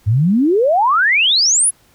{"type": "exponential sweep", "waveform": "sine", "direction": "up", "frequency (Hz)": [97, 11120], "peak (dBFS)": -10, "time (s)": [0.06, 1.71], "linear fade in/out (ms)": 20, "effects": ["pink hiss -53 dBFS RMS until 1.94 s"]}